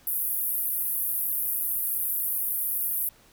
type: band-pass noise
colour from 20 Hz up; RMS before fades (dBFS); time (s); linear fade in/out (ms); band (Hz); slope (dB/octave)
white; -28; 0.07-3.09; 2; 11000 to 16000; 48
effects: pink hiss -57 dBFS RMS until 3.32 s